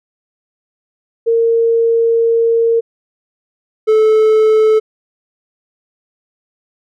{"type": "tone pair in turn", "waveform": ["sine", "triangle"], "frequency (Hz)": [459.8, 435.3], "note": ["A#4", "A4"], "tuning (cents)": [-24, -19], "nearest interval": "minor second", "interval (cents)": 95, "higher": "first", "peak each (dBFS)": [-9, -5], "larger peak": "second", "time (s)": [[1.26, 2.81], [3.87, 4.8]], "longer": "first", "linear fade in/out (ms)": 20, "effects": []}